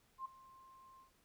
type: tone with ADSR envelope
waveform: sine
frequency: 1056 Hz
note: C6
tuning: 16 cents sharp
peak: -39 dBFS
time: 0.18-1.11 s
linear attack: 71 ms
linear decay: 11 ms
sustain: -19 dB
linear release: 110 ms
effects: pink hiss -73 dBFS RMS until 1.24 s